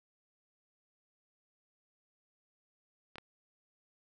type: clicks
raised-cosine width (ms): 0.3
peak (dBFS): -29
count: 2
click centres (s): 3.157 / 3.183
effects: none